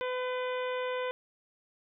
harmonic tone with a mistuned harmonic, 504 Hz, B4, 35 cents sharp, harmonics 1 / 2 / 3 / 4 / 5 / 6 / 7, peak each -32 / -38 / -42 / -44 / -46 / -48 / -49 dBFS, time 0.01-1.11 s, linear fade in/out 0 ms, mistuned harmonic 5, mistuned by -46 cents, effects none

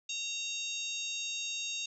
harmonic tone with a mistuned harmonic, 932.3 Hz, A#5, in tune, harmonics 3 / 4 / 5 / 6 / 7 / 8, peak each -40 / -38 / -48 / -48 / -41 / -48 dBFS, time 0.09-1.86 s, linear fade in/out 5 ms, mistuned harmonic 3, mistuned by -28 cents, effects none

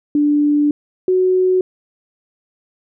sine tone pair in turn, 293.7 / 370 Hz, D4 / F#4, 0 / 0 cents, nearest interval major third, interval 400 cents, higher second, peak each -11 dBFS, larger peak neither, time 0.15-0.71 / 1.08-1.61 s, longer first, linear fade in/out 2 ms, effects none

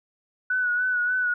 sine tone with vibrato, 1480 Hz, F#6, in tune, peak -21 dBFS, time 0.5-1.34 s, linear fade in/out 5 ms, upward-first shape sine, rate 3.4 Hz, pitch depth 36 cents each way, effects none

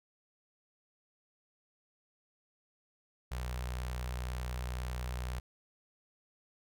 sawtooth tone with notch filter, 62 Hz, B1, 7 cents sharp, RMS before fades -38 dBFS, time 3.31-5.4 s, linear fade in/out 10 ms, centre 280 Hz, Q 0.58, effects none

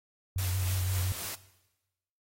sine tone with vibrato, 92.5 Hz, F#2, in tune, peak -28 dBFS, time 0.36-1.12 s, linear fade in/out 0 ms, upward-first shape sine, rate 5.8 Hz, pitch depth 39 cents each way
white noise with tremolo, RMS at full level -37 dBFS, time 0.38-1.35 s, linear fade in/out 5 ms, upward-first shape triangle, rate 3.7 Hz, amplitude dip 40%
effects noise-tail reverb RT60 1.0 s tail -17 dB re dry + AAC 48 kbps

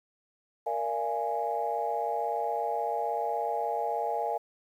sine chord, Bb dominant seventh, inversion none, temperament equal with one note detuned, 466.2 / 587.3 / 683.7 / 830.6 Hz, Bb4 / D5 / F5 / Ab5, 0 / 0 / -37 / 0 cents, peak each -34 / -36 / -32 / -31 dBFS, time 0.66-4.38 s, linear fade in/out 10 ms, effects tanh soft clip ceiling -18 dBFS + 10-bit

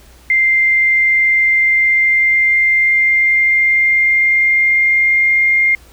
sine tone with pitch glide, 2093 to 2117 Hz, C7 to C7, 0 to +20 cents, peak -9 dBFS, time 0.3-5.75 s, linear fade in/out 2 ms, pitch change +20 cents, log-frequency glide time 1.62-5.41 s, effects added 60 Hz sine -43 dBFS peak until 5.92 s + pink hiss -46 dBFS RMS until 5.92 s

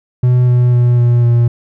triangle tone with pitch steps, 124.5 / 123.07 / 121.66 / 120.26 / 118.88 Hz, B2 / B2 / B2 / B2 / A#2, +14 / -6 / -26 / -46 / +34 cents, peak -5 dBFS, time 0.23-1.48 s, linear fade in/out 5 ms, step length 250 ms, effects none

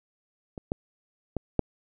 clicks, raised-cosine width 2 ms, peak -24 / -14 / -15 / -8 dBFS, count 4, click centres 0.578 / 0.719 / 1.367 / 1.593 s, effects none

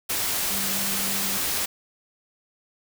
sine tone in noise, 196 Hz, G3, in tune, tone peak -35 dBFS, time 0.5-1.38 s, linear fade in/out 10 ms, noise white, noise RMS -26 dBFS, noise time 0.09-1.66 s, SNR -12 dB, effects none

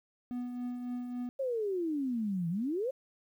triangle tone with tremolo, 245.9 Hz, B3, 7 cents flat, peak -31 dBFS, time 0.31-1.29 s, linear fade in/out 0 ms, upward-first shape triangle, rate 3.6 Hz, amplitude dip 45%
sine exponential two-way sweep, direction down then up, 554.4 to 162.4 to 554.4 Hz, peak -30 dBFS, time 1.39-2.91 s, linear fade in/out 10 ms, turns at 2.49 s
effects 11-bit

